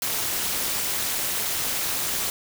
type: noise with amplitude modulation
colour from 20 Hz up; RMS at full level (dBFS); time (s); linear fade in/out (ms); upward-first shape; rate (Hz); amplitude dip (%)
white; -23; 0.02-2.3; 2; sine; 230; 75
effects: none